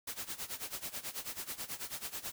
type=noise with tremolo; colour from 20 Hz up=white; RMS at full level=-39 dBFS; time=0.07-2.32 s; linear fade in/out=5 ms; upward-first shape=sine; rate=9.2 Hz; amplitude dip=85%; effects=none